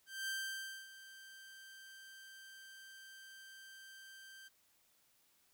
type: tone with ADSR envelope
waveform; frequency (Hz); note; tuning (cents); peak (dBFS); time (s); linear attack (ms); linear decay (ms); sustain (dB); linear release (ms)
sawtooth; 1568; G6; 0; -34; 0.06-4.49; 220; 590; -16; 19
effects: white hiss -73 dBFS RMS until 5.53 s